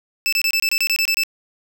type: tone bursts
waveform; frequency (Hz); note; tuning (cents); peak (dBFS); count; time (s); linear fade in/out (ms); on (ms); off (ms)
25% pulse; 2637; E7; 0; -12; 11; 0.26-1.235; 0; 65; 26
effects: none